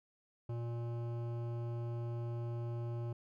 triangle tone with hard clipping, 118 Hz, A#2, 22 cents sharp, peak -39 dBFS, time 0.49-3.13 s, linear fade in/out 5 ms, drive 18 dB, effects none

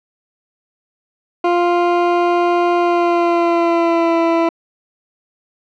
20% pulse tone with pitch glide, 349.2 to 333.2 Hz, F4 to E4, 0 to +19 cents, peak -7 dBFS, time 1.44-4.49 s, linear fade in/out 5 ms, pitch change -81 cents, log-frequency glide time 2.77-4.18 s, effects low-pass 2000 Hz 12 dB/octave

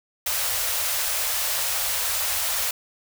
white band-stop noise, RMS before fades -25 dBFS, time 0.26-2.71 s, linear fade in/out 5 ms, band 100 to 490 Hz, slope 48 dB/octave, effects none

